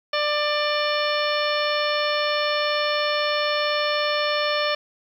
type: harmonic tone with a mistuned harmonic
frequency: 593 Hz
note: D5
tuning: 17 cents sharp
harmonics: 1 / 2 / 3 / 4 / 5 / 6 / 7 / 9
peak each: -24 / -27 / -29 / -30 / -31 / -32 / -32 / -34 dBFS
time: 0.13-4.75 s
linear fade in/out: 5 ms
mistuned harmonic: 7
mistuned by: +78 cents
effects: 9-bit